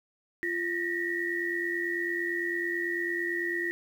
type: tone cluster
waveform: sine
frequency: 344.5 / 1835 / 1924 Hz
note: F4 / A#6 / B6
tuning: -24 / -28 / -46 cents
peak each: -33 / -33 / -32 dBFS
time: 0.43-3.71 s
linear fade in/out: 0 ms
effects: 9-bit